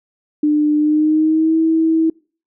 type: tone with pitch glide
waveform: sine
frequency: 299.5 to 322.9 Hz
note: D4 to E4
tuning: +34 to -36 cents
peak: -11 dBFS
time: 0.43-2.1 s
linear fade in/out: 5 ms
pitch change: +130 cents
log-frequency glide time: 0.77-1.57 s
effects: noise-tail reverb RT60 0.4 s tail -26 dB re dry